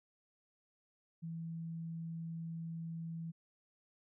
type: tone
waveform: sine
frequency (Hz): 164.81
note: E3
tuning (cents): 0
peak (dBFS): -40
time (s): 1.22-3.32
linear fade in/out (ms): 20
effects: none